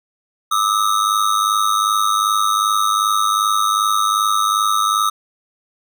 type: ring-modulated tone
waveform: square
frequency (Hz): 1244.5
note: D#6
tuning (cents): 0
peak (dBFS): -12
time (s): 0.51-5.1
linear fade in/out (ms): 10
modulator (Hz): 51.3
effects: none